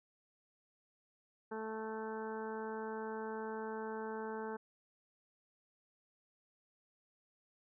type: harmonic tone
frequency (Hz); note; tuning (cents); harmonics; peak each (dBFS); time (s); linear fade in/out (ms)
219.7; A3; -2; 1 / 2 / 3 / 4 / 5 / 6 / 7 / 8; -46 / -42 / -55 / -46 / -53 / -55 / -51 / -62; 1.51-4.57; 10
effects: none